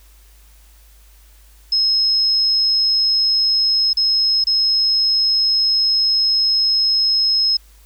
sine tone with dropouts, 5160 Hz, E8, 38 cents flat, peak -13 dBFS, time 1.72-7.57 s, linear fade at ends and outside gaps 5 ms, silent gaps 3.932-3.97 / 4.441-4.469 s, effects added 51 Hz sine -45 dBFS peak until 7.85 s + white hiss -53 dBFS RMS until 7.85 s

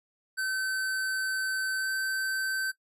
square tone with pitch glide, 1535 to 1544.8 Hz, G6 to G6, -37 to -26 cents, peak -29 dBFS, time 0.37-2.72 s, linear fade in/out 20 ms, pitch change +11 cents, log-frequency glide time 1.78-1.89 s, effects noise-tail reverb RT60 0.1 s tail -18 dB re dry + resampled to 32000 Hz

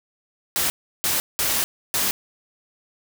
white noise bursts at uneven times, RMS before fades -22 dBFS, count 4, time 0.56-0.7 / 1.04-1.2 / 1.39-1.64 / 1.94-2.11 s, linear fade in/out 0 ms, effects none

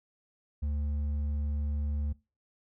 sine tone with hard clipping, 73.42 Hz, D2, in tune, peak -30 dBFS, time 0.62-2.13 s, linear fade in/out 10 ms, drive 4 dB, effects noise-tail reverb RT60 0.3 s tail -22 dB re dry

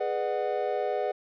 triangle chord, G# half-diminished seventh, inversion none, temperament equal with one note detuned, 415.3 / 493.9 / 601.4 / 740 Hz, G#4 / B4 / D5 / F#5, 0 / 0 / +41 / 0 cents, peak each -30 dBFS, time 0-1.12 s, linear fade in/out 10 ms, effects resampled to 11025 Hz

